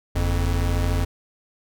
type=tone pair together; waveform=square; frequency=46.9 / 87.31 Hz; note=F#1 / F2; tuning=+24 / 0 cents; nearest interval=major seventh; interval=1076 cents; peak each=-23 dBFS; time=0.15-1.05 s; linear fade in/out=10 ms; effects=none